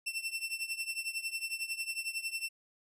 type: tone with tremolo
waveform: sawtooth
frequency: 2690 Hz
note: E7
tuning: 34 cents sharp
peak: -28 dBFS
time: 0.06-2.49 s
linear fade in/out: 10 ms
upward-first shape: triangle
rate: 11 Hz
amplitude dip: 90%
effects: resampled to 32000 Hz